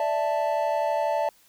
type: chord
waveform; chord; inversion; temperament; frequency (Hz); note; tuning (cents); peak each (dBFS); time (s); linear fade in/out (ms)
triangle; D suspended second; none; equal; 587.3 / 659.3 / 880; D5 / E5 / A5; 0 / 0 / 0; -25; 0-1.29; 2
effects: white hiss -59 dBFS RMS until 1.48 s